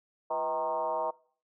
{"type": "tone with frequency modulation", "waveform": "sine", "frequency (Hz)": 784, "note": "G5", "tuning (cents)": 0, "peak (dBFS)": -28, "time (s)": [0.3, 1.11], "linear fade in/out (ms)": 10, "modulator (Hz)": 146, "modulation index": 1.8, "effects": ["noise-tail reverb RT60 0.5 s tail -23 dB re dry"]}